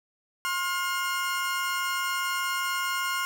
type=tone pair together; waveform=30% pulse; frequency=1064.5 / 1421 Hz; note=C6 / F6; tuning=+30 / +30 cents; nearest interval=perfect fourth; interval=500 cents; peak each=-27 dBFS; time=0.45-3.25 s; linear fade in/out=0 ms; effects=none